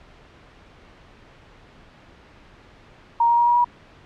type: tone with pitch steps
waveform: sine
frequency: 936 / 943.1 / 950.2 / 957.3 / 964.5 Hz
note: A#5 / A#5 / A#5 / A#5 / B5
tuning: +7 / +20 / +33 / +46 / -41 cents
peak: -14 dBFS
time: 3.2-3.645 s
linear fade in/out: 5 ms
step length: 89 ms
effects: pink hiss -49 dBFS RMS until 4.05 s + low-pass 3000 Hz 12 dB/octave